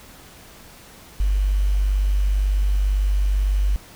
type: tone with quantisation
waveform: sine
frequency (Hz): 49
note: G1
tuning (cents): 0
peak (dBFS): -16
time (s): 1.2-3.76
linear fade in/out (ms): 0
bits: 7
effects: pink hiss -45 dBFS RMS until 3.95 s